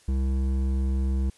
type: tone with hard clipping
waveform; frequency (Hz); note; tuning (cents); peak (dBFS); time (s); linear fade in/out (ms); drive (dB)
sine; 66.2; C2; +21; -24; 0.08-1.3; 5; 10
effects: white hiss -58 dBFS RMS until 1.37 s + resampled to 24000 Hz